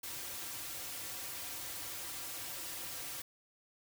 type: noise with comb filter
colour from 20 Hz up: white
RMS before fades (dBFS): -43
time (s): 0.03-3.22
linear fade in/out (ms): 5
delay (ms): 4.7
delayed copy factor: -0.85
effects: none